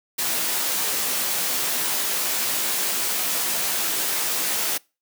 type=noise with comb filter; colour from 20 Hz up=white; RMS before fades=-24 dBFS; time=0.18-4.78 s; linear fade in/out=10 ms; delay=16 ms; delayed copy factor=+0.65; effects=noise-tail reverb RT60 0.3 s tail -26 dB re dry + high-pass 200 Hz 12 dB/octave